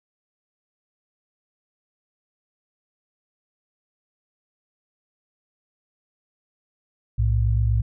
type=tone pair together; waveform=sine; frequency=61.85 / 110.2 Hz; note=B1 / A2; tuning=+3 / +3 cents; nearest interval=minor seventh; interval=1000 cents; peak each=-20 dBFS; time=7.18-7.82 s; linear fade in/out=10 ms; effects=none